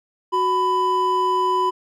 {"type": "tone pair together", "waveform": "triangle", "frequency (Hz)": [370, 998.4], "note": ["F#4", "B5"], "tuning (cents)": [0, 19], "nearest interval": "octave + perfect fourth", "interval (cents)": 1719, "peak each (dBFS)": [-21, -16], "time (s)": [0.32, 1.71], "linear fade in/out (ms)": 20, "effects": []}